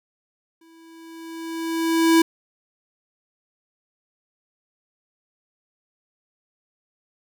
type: tone with exponential growth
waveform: square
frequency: 328.4 Hz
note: E4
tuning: 6 cents flat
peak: -12 dBFS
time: 0.61-2.22 s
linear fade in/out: 5 ms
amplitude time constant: 350 ms
effects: none